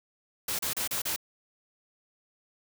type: noise bursts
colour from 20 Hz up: white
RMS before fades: -31 dBFS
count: 5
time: 0.48-1.162 s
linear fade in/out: 5 ms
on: 110 ms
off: 33 ms
effects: none